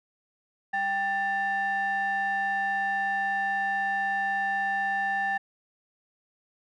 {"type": "ring-modulated tone", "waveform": "triangle", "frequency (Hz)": 491.9, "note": "B4", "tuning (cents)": -7, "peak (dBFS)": -20, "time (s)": [0.73, 5.38], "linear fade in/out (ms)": 10, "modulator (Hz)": 1280, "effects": []}